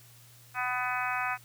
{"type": "harmonic tone with a mistuned harmonic", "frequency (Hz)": 250, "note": "B3", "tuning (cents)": 21, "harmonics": [3, 4, 5, 6, 7, 8, 9, 10], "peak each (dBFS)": [-35, -37, -35, -35, -40, -41, -40, -37], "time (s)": [0.54, 1.38], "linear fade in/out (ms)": 50, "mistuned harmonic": 10, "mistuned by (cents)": 22, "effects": ["added 119 Hz sine -56 dBFS peak until 1.44 s", "white hiss -57 dBFS RMS until 1.44 s"]}